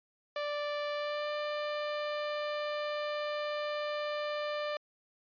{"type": "tone with pitch glide", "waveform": "sawtooth", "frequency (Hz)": [587.3, 594.5], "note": ["D5", "D5"], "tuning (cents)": [0, 21], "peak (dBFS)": -29, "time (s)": [0.36, 4.77], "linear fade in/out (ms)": 2, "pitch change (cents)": 21, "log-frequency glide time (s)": [0.95, 1.3], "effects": ["resampled to 11025 Hz"]}